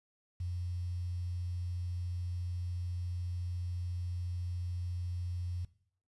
sine tone with quantisation, 88.6 Hz, F2, 25 cents sharp, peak -34 dBFS, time 0.4-5.65 s, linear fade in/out 5 ms, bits 10, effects noise-tail reverb RT60 0.6 s tail -18 dB re dry + resampled to 24000 Hz

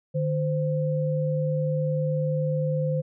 sine tone pair together, 151.62 / 518 Hz, D#3 / C5, -44 / -17 cents, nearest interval octave + major sixth, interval 2127 cents, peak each -24 / -27 dBFS, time 0.14-3.02 s, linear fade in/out 20 ms, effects none

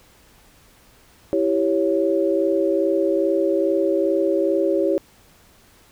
sine chord, C# diminished, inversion first, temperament equal, 329.6 / 392 / 554.4 Hz, E4 / G4 / C#5, 0 / 0 / 0 cents, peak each -21 dBFS, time 1.33-4.98 s, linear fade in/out 0 ms, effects pink hiss -53 dBFS RMS until 5.91 s

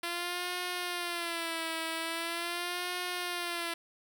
5% pulse tone with vibrato, 341.6 Hz, F4, 38 cents flat, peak -22 dBFS, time 0.03-3.74 s, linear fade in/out 5 ms, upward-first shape sine, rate 0.42 Hz, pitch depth 84 cents each way, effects none

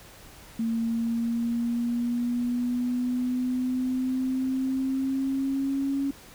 sine exponential sweep, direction up, 226.9 to 277.2 Hz, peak -24 dBFS, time 0.59-6.11 s, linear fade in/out 5 ms, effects pink hiss -49 dBFS RMS until 6.34 s

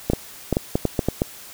clicks, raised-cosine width 2 ms, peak -5 dBFS, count 9, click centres 0.1 / 0.134 / 0.527 / 0.569 / 0.755 / 0.853 / 0.992 / 1.086 / 1.219 s, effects white hiss -41 dBFS RMS until 1.53 s

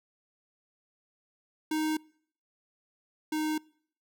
square tone pair in turn, 311.1 / 309.3 Hz, D#4 / D#4, 0 / -10 cents, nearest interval unison, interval 10 cents, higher first, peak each -28 / -29 dBFS, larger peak first, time 1.71-1.97 / 3.32-3.58 s, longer neither, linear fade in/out 5 ms, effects noise-tail reverb RT60 0.6 s tail -25 dB re dry

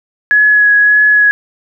sine tone with vibrato, 1683 Hz, G#6, 23 cents sharp, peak -5 dBFS, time 0.31-1.31 s, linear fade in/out 0 ms, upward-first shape sine, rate 1.7 Hz, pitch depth 15 cents each way, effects none

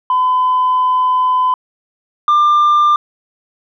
sine tone pair in turn, 1012 / 1193.4 Hz, B5 / D6, +42 / +27 cents, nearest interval minor third, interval 285 cents, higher second, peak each -9 / -5 dBFS, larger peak second, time 0.1-1.54 / 2.28-2.96 s, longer first, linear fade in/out 2 ms, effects tanh soft clip ceiling -7 dBFS

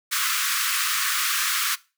pink high-pass noise, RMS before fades -24 dBFS, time 0.11-1.76 s, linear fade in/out 20 ms, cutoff 1100 Hz, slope 96 dB/octave, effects noise-tail reverb RT60 0.3 s tail -20 dB re dry

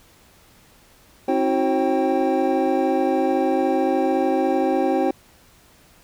triangle tone cluster, 266.5 / 320.1 / 370.3 / 539 / 782 Hz, C4 / D#4 / F#4 / C#5 / G5, +32 / +49 / +1 / -49 / -4 cents, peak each -22 dBFS, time 1.28-5.11 s, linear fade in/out 5 ms, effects pink hiss -53 dBFS RMS until 6.03 s

